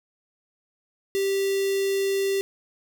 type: tone with notch filter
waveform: square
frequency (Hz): 392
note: G4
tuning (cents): 0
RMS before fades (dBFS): -24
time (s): 1.15-2.41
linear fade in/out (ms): 0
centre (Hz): 1200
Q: 1.7
effects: none